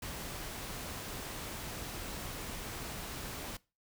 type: noise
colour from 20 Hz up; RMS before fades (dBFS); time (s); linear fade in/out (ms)
pink; -42; 0.02-3.57; 5
effects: noise-tail reverb RT60 0.3 s tail -22 dB re dry